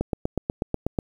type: click train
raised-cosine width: 2 ms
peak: -10 dBFS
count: 9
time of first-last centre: 0.01-0.988 s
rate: 8.18 Hz
effects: 8-bit